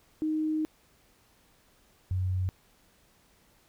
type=tone pair in turn; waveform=sine; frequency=311.1 / 92.49 Hz; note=D#4 / F#2; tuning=0 / 0 cents; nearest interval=octave + major sixth; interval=2100 cents; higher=first; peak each=-26 dBFS; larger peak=neither; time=0.22-0.65 / 2.11-2.49 s; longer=first; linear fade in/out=0 ms; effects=pink hiss -64 dBFS RMS until 3.68 s